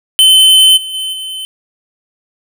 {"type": "tone with level steps", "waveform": "square", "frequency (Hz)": 3061, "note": "G7", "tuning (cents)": -42, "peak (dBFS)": [-4, -21, -17, -21], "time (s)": [0.19, 1.45], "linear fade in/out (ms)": 0, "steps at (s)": [0.76, 0.93, 1.12], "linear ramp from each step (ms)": 20, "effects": []}